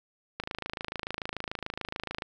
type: click train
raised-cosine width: 0.3 ms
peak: -17 dBFS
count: 50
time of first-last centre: 0.4-2.222 s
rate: 26.9 Hz
effects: none